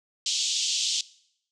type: band-pass noise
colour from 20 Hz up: pink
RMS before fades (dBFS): -27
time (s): 0.26-1.01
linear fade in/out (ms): 2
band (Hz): 3000 to 7400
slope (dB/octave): 48
effects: noise-tail reverb RT60 0.7 s tail -20 dB re dry